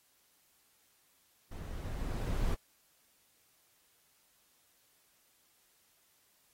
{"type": "noise with level ramp", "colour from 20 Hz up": "brown", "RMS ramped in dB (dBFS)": [-43, -31], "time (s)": [1.51, 2.55], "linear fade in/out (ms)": 10, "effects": ["white hiss -70 dBFS RMS until 6.53 s", "AAC 48 kbps"]}